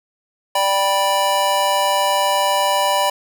square chord, G major, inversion second, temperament just, 588 / 784 / 980 Hz, D5 / G5 / B5, +2 / 0 / -14 cents, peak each -21 / -22 / -19 dBFS, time 0.55-3.1 s, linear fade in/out 5 ms, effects none

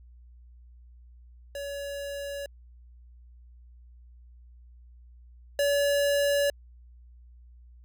square tone pair in turn, 565 / 569.6 Hz, C#5 / C#5, +33 / +47 cents, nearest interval unison, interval 14 cents, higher second, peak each -34 / -23 dBFS, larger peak second, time 1.55-2.46 / 5.59-6.5 s, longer neither, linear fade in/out 2 ms, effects added 60 Hz sine -49 dBFS peak until 7.84 s

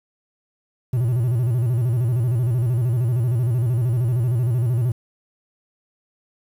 triangle tone with vibrato, 120.3 Hz, B2, 45 cents flat, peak -15 dBFS, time 0.93-4.92 s, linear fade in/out 5 ms, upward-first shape square, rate 13 Hz, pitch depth 110 cents each way, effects 8-bit

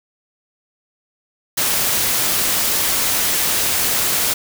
white noise, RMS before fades -18 dBFS, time 1.57-4.34 s, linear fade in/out 10 ms, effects none

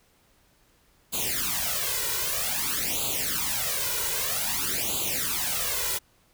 white noise with flanger, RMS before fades -28 dBFS, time 1.12-5.99 s, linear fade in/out 20 ms, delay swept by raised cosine 0.27 to 2.07 ms, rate 0.52 Hz, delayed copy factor +0.9, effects pink hiss -63 dBFS RMS until 6.33 s

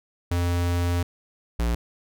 square tone pair in turn, 87.31 / 58.27 Hz, F2 / A#1, 0 / 0 cents, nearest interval perfect fifth, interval 700 cents, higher first, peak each -22 dBFS, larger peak neither, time 0.31-1.03 / 1.59-1.75 s, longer first, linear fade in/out 5 ms, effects none

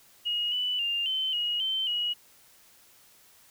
sine tone with pitch steps, 2880 / 2978 / 2801 / 3072 / 2890 / 3095 / 2905 Hz, F#7 / F#7 / F7 / G7 / F#7 / G7 / F#7, -47 / +11 / +4 / -36 / -41 / -23 / -32 cents, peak -26 dBFS, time 0.25-2.14 s, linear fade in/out 20 ms, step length 270 ms, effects white hiss -58 dBFS RMS until 3.5 s

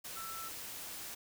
sine tone in noise, 1330 Hz, E6, 15 cents sharp, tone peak -44 dBFS, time 0.16-0.49 s, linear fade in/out 10 ms, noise white, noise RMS -45 dBFS, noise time 0.04-1.15 s, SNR -2 dB, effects none

